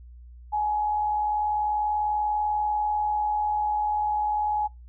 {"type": "tone with amplitude modulation", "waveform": "sine", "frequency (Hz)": 842, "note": "G#5", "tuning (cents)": 24, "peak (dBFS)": -21, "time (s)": [0.52, 4.68], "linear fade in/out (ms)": 20, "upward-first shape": "sine", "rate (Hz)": 80.3, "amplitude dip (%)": 35, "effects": ["noise-tail reverb RT60 0.2 s tail -23 dB re dry", "added 60 Hz sine -43 dBFS peak until 4.88 s"]}